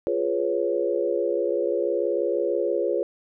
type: chord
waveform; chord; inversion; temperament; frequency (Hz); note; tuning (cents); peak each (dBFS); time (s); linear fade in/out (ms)
sine; C# dominant seventh; first; equal; 349.2 / 415.3 / 493.9 / 554.4; E#4 / G#4 / B4 / C#5; 0 / 0 / 0 / 0; -27; 0.07-3.03; 0
effects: none